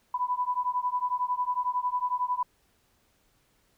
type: beating tone pair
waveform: sine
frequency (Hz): 987.8 / 998.8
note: B5 / B5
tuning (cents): 0 / +19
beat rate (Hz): 11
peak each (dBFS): -29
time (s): 0.14-2.43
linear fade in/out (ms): 5
effects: pink hiss -68 dBFS RMS until 3.77 s